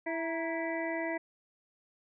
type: harmonic tone with a mistuned harmonic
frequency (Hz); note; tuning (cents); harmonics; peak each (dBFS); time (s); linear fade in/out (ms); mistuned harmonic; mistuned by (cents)
329.6; E4; 0; 1 / 2 / 3 / 5 / 6 / 7; -36 / -36 / -42 / -46 / -38 / -46; 0.06-1.18; 10; 3; -70
effects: none